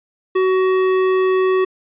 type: tone with hard clipping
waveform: triangle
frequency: 374.8 Hz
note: F#4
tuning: 22 cents sharp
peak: -15 dBFS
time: 0.35-1.65 s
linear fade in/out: 10 ms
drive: 17 dB
effects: resampled to 8000 Hz